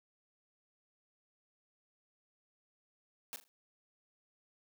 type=noise with echo; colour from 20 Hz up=white; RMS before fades=-43 dBFS; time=3.33-3.36 s; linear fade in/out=0 ms; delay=40 ms; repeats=3; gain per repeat=-11 dB; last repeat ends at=3.48 s; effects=high-pass 200 Hz 12 dB/octave